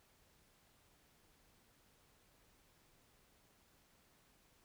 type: silence
effects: pink hiss -71 dBFS RMS until 4.64 s